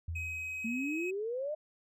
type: tone with exponential decay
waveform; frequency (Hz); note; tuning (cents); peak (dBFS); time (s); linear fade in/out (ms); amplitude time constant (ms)
sine; 83.2; E2; +17; -33; 0.08-0.91; 5; 180
type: tone with pitch glide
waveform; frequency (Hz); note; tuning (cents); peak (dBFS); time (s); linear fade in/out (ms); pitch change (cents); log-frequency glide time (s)
triangle; 2534 to 2550; D#7 to D#7; +31 to +42; -35; 0.15-1.11; 10; +11; 0.61-0.68
type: exponential sweep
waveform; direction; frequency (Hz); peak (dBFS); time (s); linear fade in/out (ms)
sine; up; 220 to 625; -33; 0.64-1.55; 10
effects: none